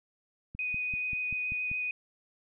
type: click train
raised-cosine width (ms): 5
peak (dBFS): -30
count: 7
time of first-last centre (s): 0.55-1.715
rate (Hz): 5.15
type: tone with vibrato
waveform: sine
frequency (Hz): 2489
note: D#7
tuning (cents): 0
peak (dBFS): -30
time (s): 0.59-1.91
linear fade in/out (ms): 2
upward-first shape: sine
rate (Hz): 7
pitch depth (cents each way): 11
effects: none